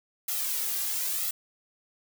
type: noise with flanger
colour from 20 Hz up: blue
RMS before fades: -30 dBFS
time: 0.28-1.31 s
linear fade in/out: 5 ms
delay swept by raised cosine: 1.5 to 2.5 ms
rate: 0.99 Hz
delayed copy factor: +0.75
effects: none